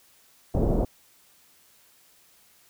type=low-pass noise; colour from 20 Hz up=pink; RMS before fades=-23 dBFS; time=0.54-0.85 s; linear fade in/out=5 ms; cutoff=640 Hz; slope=24 dB/octave; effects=white hiss -59 dBFS RMS until 2.69 s